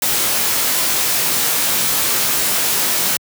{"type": "noise with comb filter", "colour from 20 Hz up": "white", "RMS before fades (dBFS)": -17, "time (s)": [0.02, 3.17], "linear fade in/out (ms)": 2, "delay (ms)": 20, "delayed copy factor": -0.9, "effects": ["high-pass 100 Hz 12 dB/octave"]}